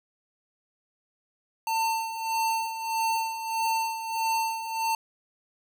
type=tone with tremolo; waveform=square; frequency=899 Hz; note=A5; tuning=37 cents sharp; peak=-24 dBFS; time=1.67-4.95 s; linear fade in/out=2 ms; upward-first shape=sine; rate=1.6 Hz; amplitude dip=65%; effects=none